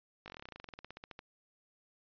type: slowing click train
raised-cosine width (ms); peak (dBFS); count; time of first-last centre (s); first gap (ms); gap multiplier
0.3; -30; 23; 0.26-1.191; 19; 1.07
effects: resampled to 11025 Hz

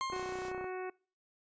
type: tone with exponential decay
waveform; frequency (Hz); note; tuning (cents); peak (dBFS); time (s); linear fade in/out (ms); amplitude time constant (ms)
40% pulse; 1061; C6; +24; -31; 0.01-0.7; 0; 150
type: click train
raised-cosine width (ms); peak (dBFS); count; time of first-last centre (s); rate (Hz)
1; -31; 18; 0.1-0.643; 31.3
type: harmonic tone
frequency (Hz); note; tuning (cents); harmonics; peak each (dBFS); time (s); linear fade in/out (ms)
370; F#4; 0; 1 / 2 / 3 / 4 / 5 / 6 / 7; -38 / -44 / -48 / -50 / -52 / -54 / -55; 0.12-0.9; 5
type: noise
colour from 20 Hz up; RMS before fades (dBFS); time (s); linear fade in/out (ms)
white; -50; 0.12-0.53; 50
effects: noise-tail reverb RT60 0.4 s tail -25 dB re dry + resampled to 16000 Hz

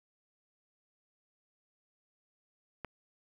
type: click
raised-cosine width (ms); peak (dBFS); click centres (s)
0.5; -24; 2.847
effects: 9-bit

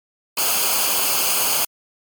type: noise with comb filter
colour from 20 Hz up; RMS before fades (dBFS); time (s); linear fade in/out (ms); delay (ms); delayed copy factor
white; -19; 0.37-1.65; 5; 0.53; -0.7
effects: MP3 96 kbps

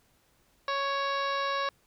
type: harmonic tone with a mistuned harmonic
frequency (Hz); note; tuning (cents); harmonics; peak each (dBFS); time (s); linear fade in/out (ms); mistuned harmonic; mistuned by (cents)
554.4; C#5; 0; 1 / 2 / 3 / 4 / 5 / 6 / 7 / 8 / 9 / 10; -34 / -30 / -36 / -42 / -43 / -49 / -39 / -47 / -50 / -46; 0.68-1.69; 2; 4; +17
effects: pink hiss -67 dBFS RMS until 1.86 s

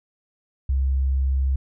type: tone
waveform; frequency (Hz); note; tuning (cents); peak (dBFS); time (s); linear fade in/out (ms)
sine; 66.8; C2; +36; -18; 0.69-1.56; 5
effects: none

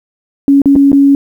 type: tone with dropouts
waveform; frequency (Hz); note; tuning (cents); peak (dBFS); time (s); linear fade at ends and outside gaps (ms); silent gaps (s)
sine; 278.8; C#4; +10; -3; 0.48-1.15; 1; 0.618-0.657 / 0.755-0.761 / 0.918-0.929
effects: 7-bit

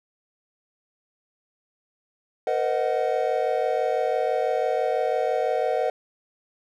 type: chord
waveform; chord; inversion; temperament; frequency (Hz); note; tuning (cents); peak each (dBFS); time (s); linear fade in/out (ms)
triangle; C half-diminished seventh; third; equal with one note detuned; 466.2 / 512.2 / 622.3 / 740; Bb4 / C5 / Eb5 / Gb5; 0 / -37 / 0 / 0; -25; 2.47-5.9; 2
effects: none

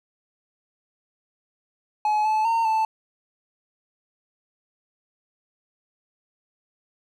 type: tone with pitch steps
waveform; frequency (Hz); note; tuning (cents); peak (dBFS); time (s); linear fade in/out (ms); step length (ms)
triangle; 849 / 866 / 914 / 881; G#5 / A5 / A#5 / A5; +38 / -28 / -34 / +2; -17; 2.05-2.85; 2; 200
effects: none

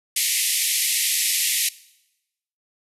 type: band-pass noise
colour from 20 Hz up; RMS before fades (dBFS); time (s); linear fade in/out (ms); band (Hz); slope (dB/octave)
white; -22; 0.16-1.69; 5; 1900 to 13000; 96
effects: noise-tail reverb RT60 0.9 s tail -20 dB re dry

